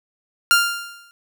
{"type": "tone with exponential decay", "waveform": "sawtooth", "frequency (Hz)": 1397, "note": "F6", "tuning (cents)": 0, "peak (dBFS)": -6, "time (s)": [0.51, 1.11], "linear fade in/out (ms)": 0, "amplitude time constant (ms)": 130, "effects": []}